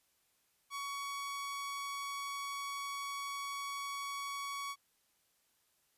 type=tone; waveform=sawtooth; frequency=1122 Hz; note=C#6; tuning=21 cents sharp; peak=-35 dBFS; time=0.7-4.76 s; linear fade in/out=50 ms; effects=white hiss -75 dBFS RMS until 5.97 s + resampled to 32000 Hz